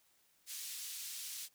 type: band-pass noise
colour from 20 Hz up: white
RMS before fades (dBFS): -45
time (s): 0.46-1.49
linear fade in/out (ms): 50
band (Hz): 3100 to 12000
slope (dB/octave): 12
effects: white hiss -72 dBFS RMS until 1.54 s